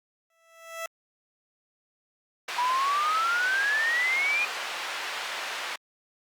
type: tone with exponential growth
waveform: 15% pulse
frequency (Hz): 659.3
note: E5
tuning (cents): 0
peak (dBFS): -24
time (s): 0.3-0.86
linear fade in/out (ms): 2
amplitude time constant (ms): 120
type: band-pass noise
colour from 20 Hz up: white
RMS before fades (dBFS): -34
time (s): 2.48-5.76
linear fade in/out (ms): 5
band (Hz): 690 to 2800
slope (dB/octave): 12
type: exponential sweep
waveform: sine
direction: up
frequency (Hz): 963 to 2465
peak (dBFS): -23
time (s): 2.58-4.45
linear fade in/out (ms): 5
effects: Opus 48 kbps

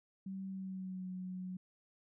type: tone with pitch glide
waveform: sine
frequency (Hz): 192 to 184.18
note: G3 to F#3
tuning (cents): -36 to -8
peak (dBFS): -40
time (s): 0.26-1.57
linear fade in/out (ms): 5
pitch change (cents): -72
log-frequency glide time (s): 0.48-1.09
effects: none

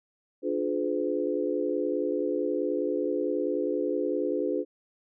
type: chord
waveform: sine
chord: D diminished seventh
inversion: none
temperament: just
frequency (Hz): 293.7 / 352.4 / 422.9 / 507.5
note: D4 / F4 / Ab4 / Cb5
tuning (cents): 0 / +16 / +31 / +47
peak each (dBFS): -31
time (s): 0.42-4.65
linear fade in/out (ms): 50
effects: none

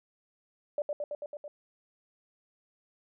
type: tone with echo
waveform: sine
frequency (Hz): 587.3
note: D5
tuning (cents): 0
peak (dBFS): -27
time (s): 0.78-0.82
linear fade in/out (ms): 2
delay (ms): 110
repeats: 6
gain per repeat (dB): -2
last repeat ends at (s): 1.48
effects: none

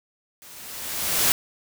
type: noise with level ramp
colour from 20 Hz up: white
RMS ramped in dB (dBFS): -46 to -18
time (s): 0.42-1.32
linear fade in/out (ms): 0
effects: none

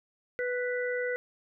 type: harmonic tone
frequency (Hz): 493.9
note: B4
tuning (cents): 0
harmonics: 1 / 3 / 4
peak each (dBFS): -30 / -36 / -36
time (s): 0.39-1.16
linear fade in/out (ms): 0
effects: none

